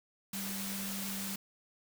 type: tone in noise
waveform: sine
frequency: 196 Hz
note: G3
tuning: in tune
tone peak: -40 dBFS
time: 0.33-1.36 s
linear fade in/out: 5 ms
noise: white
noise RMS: -40 dBFS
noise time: 0.33-1.36 s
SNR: -3 dB
effects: none